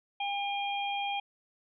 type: harmonic tone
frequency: 805 Hz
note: G5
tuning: 46 cents sharp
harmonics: 1 / 3 / 4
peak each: -32 / -37 / -38 dBFS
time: 0.2-1.2 s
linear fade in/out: 5 ms
effects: none